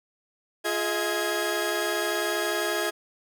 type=tone cluster; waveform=sawtooth; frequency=347.7 / 420 / 635 / 1650 Hz; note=F4 / G#4 / D#5 / G#6; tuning=-8 / +19 / +35 / -12 cents; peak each=-27 dBFS; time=0.64-2.91 s; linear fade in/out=20 ms; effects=none